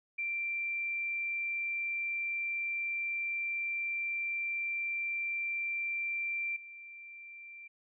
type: tone with level steps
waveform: sine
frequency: 2357 Hz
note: D7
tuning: 6 cents sharp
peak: -32 / -46 dBFS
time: 0.18-7.68 s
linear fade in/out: 10 ms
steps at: 6.56 s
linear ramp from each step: 5 ms
effects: none